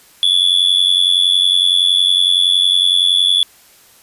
triangle tone with amplitude modulation, 3425 Hz, A7, 47 cents flat, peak -5 dBFS, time 0.23-3.43 s, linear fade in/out 0 ms, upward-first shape sine, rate 90.8 Hz, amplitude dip 80%, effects white hiss -47 dBFS RMS until 4.02 s + resampled to 32000 Hz

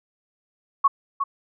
sine tone with echo, 1108.7 Hz, C#6, in tune, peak -12 dBFS, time 0.84-0.88 s, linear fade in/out 10 ms, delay 360 ms, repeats 1, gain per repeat -8 dB, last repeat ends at 1.24 s, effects none

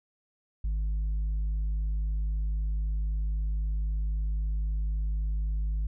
sine tone with tanh clipping, 51.91 Hz, G#1, in tune, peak -27 dBFS, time 0.64-5.87 s, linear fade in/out 5 ms, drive 3 dB, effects none

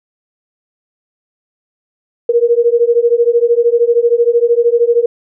sine beating tone pair, 466.2 / 479.2 Hz, A#4 / A#4, 0 / +48 cents, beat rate 13 Hz, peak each -11 dBFS, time 2.29-5.06 s, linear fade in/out 5 ms, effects none

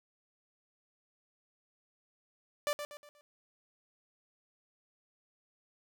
sawtooth tone with echo, 587.3 Hz, D5, in tune, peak -26 dBFS, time 2.67-2.73 s, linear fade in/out 0 ms, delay 120 ms, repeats 4, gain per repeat -8 dB, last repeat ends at 3.21 s, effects none

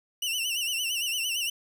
sawtooth tone with vibrato, 2846 Hz, F7, 32 cents sharp, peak -24 dBFS, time 0.22-1.5 s, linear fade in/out 5 ms, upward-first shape sine, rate 8.8 Hz, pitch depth 110 cents each way, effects none

